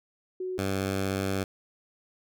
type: tone pair in turn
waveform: sine / 10% pulse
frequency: 370 / 96.71 Hz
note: F#4 / G2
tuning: 0 / -23 cents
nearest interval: octave + major seventh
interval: 2323 cents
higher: first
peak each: -30 / -19 dBFS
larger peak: second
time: 0.4-0.58 / 0.58-1.44 s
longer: second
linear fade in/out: 5 ms
effects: none